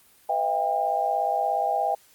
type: tone cluster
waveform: sine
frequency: 499.6 / 642 / 699 / 799 Hz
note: B4 / E5 / F5 / G5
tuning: +20 / -46 / +1 / +33 cents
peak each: -33 / -28 / -29 / -24 dBFS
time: 0.29-1.95 s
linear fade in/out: 5 ms
effects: white hiss -57 dBFS RMS until 2.14 s + Opus 32 kbps